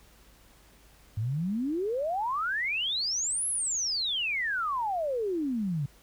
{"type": "exponential two-way sweep", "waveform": "sine", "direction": "up then down", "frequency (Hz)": [101.1, 11240, 134.4], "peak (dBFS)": -27, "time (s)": [1.17, 5.86], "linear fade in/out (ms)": 5, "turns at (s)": 3.48, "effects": ["added 50 Hz sine -59 dBFS peak until 6.02 s", "pink hiss -59 dBFS RMS until 6.02 s"]}